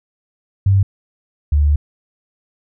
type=tone pair in turn; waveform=sine; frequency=97.8 / 73.27 Hz; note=G2 / D2; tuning=-4 / -3 cents; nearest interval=perfect fourth; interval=499 cents; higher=first; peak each=-9 / -10 dBFS; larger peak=first; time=0.66-0.83 / 1.52-1.76 s; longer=second; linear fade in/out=5 ms; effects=none